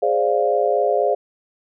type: chord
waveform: sine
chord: D half-diminished seventh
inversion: second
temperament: equal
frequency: 415.3 / 523.3 / 587.3 / 698.5 Hz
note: Ab4 / C5 / D5 / F5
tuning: 0 / 0 / 0 / 0 cents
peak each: -21 dBFS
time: 0.02-1.15 s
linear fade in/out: 10 ms
effects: none